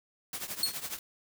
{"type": "noise with tremolo", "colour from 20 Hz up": "white", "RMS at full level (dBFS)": -35, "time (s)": [0.33, 0.99], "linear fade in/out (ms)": 2, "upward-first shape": "triangle", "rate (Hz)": 12, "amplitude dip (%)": 85}
{"type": "tone with exponential decay", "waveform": "sawtooth", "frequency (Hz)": 4320, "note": "C#8", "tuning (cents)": -45, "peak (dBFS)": -19, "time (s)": [0.63, 0.78], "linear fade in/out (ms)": 2, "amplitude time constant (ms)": 32}
{"effects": []}